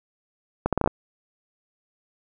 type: accelerating click train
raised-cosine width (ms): 1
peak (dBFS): -7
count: 7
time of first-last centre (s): 0.66-0.875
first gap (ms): 67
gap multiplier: 0.74
effects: none